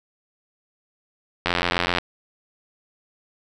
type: click train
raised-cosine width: 0.3 ms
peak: -4 dBFS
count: 47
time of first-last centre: 1.46-1.985 s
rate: 87.7 Hz
effects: none